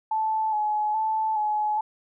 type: tone with vibrato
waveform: sine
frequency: 861 Hz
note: A5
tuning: 38 cents flat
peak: -22 dBFS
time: 0.11-1.81 s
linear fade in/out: 5 ms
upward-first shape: square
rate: 1.2 Hz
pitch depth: 28 cents each way
effects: none